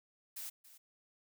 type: noise with echo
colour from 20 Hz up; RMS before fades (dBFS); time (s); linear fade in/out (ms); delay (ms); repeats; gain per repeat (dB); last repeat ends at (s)
blue; -44; 0.36-0.5; 10; 280; 1; -15; 0.78
effects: none